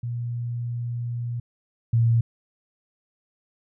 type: tone pair in turn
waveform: sine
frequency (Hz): 119.5 / 115.9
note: A#2 / A#2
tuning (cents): +43 / -10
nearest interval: minor second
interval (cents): 53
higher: first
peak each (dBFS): -26 / -16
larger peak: second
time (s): 0.03-1.4 / 1.93-2.21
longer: first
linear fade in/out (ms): 5
effects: none